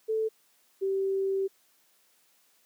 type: tone pair in turn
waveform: sine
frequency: 440 / 387.6 Hz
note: A4 / G4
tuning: 0 / -20 cents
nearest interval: major second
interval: 220 cents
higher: first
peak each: -25 dBFS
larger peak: neither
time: 0.08-0.29 / 0.81-1.48 s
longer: second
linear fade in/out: 20 ms
effects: white hiss -66 dBFS RMS until 2.65 s + high-pass 200 Hz 12 dB/octave